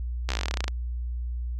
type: slowing click train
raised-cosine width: 0.2 ms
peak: -11 dBFS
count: 17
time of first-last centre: 0.29-0.68 s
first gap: 14 ms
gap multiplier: 1.07
effects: added 60 Hz sine -28 dBFS peak until 1.59 s